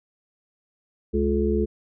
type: harmonic tone with a mistuned harmonic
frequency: 70.4 Hz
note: C#2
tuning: 27 cents sharp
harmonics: 1 / 3 / 5 / 6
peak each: -25 / -25 / -25 / -25 dBFS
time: 1.13-1.66 s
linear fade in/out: 20 ms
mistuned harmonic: 6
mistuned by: +34 cents
effects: none